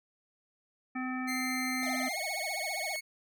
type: harmonic tone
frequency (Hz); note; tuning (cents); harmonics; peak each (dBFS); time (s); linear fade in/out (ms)
256.2; C4; -36; 1 / 3 / 5 / 7 / 9; -34 / -42 / -42 / -42 / -43; 0.95-2.09; 10
type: tone with pitch glide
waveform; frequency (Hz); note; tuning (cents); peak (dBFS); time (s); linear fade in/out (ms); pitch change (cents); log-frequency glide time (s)
sawtooth; 2093 to 2200; C7 to C#7; 0 to -14; -31; 1.27-3.01; 20; +86; 2.1-2.19
type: tone with vibrato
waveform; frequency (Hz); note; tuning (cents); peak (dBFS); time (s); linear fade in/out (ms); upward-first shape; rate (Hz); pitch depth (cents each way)
square; 698.5; F5; 0; -38; 1.83-2.96; 0; triangle; 15; 280
effects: none